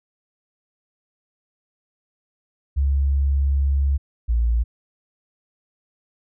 sine tone pair in turn, 69.3 / 57.93 Hz, C#2 / A#1, 0 / -10 cents, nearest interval minor third, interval 310 cents, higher first, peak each -16 dBFS, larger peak neither, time 2.76-3.98 / 4.28-4.64 s, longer first, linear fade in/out 20 ms, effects none

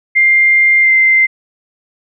sine tone with pitch glide, 2100 to 2082 Hz, C7 to C7, +6 to -9 cents, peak -6 dBFS, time 0.15-1.27 s, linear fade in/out 20 ms, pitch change -15 cents, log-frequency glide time 0.81-0.93 s, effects none

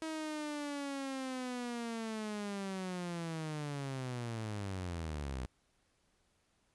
sawtooth linear sweep, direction down, 320.5 to 60.8 Hz, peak -34 dBFS, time 0.02-5.46 s, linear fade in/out 0 ms, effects pink hiss -75 dBFS RMS until 6.74 s + resampled to 24000 Hz

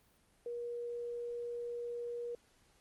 sine tone, 477 Hz, A#4, 40 cents sharp, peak -38 dBFS, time 0.46-2.35 s, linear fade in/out 2 ms, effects pink hiss -69 dBFS RMS until 2.8 s + Opus 32 kbps

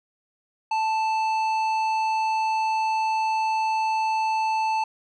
triangle tone with tanh clipping, 880 Hz, A5, in tune, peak -23 dBFS, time 0.71-4.84 s, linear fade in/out 5 ms, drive 15 dB, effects none

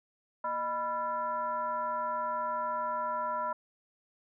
sine tone with frequency modulation, 987.8 Hz, B5, in tune, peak -30 dBFS, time 0.44-3.53 s, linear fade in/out 5 ms, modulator 374 Hz, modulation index 0.91, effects none

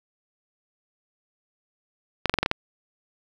clicks, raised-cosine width 0.3 ms, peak -5 dBFS, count 7, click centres 2.257 / 2.296 / 2.34 / 2.387 / 2.43 / 2.461 / 2.514 s, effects 7-bit

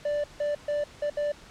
triangle tone bursts at uneven times, 587.3 Hz, D5, in tune, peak -23 dBFS, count 5, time 0.05-0.24 / 0.4-0.55 / 0.68-0.84 / 1.02-1.1 / 1.17-1.32 s, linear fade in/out 5 ms, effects pink hiss -50 dBFS RMS until 1.5 s + low-pass 7000 Hz 12 dB/octave

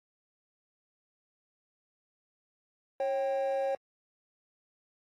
triangle tone pair together, 545.6 / 784 Hz, C#5 / G5, -28 / 0 cents, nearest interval tritone, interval 628 cents, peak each -26 / -32 dBFS, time 3-3.75 s, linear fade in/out 2 ms, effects tanh soft clip ceiling -22 dBFS + AAC 48 kbps

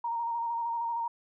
sine tone with vibrato, 932.3 Hz, A#5, in tune, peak -29 dBFS, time 0.04-1.08 s, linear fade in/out 5 ms, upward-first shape square, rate 13 Hz, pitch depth 21 cents each way, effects none

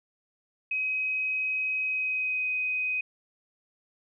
sine tone with pitch glide, 2532 to 2509 Hz, D#7 to D#7, +30 to +14 cents, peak -26 dBFS, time 0.71-3.01 s, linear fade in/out 5 ms, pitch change -16 cents, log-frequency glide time 1.83-2.49 s, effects none

